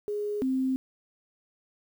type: tone pair in turn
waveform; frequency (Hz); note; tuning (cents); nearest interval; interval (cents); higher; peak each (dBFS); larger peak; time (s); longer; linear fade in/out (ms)
sine; 415.3 / 261.6; G#4 / C4; 0 / 0; minor sixth; 800; first; -28 / -24; second; 0.08-0.42 / 0.42-0.76; neither; 0
effects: 9-bit